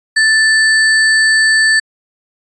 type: tone with sample-and-hold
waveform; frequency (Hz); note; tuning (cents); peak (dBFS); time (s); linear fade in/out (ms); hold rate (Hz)
sine; 1760; A6; 0; -7; 0.16-1.8; 10; 6300
effects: resampled to 22050 Hz